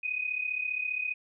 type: tone pair together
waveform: sine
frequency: 2489 / 2524 Hz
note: D#7 / D#7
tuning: 0 / +24 cents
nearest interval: unison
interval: 24 cents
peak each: -31 / -34 dBFS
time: 0.03-1.14 s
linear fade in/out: 10 ms
effects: none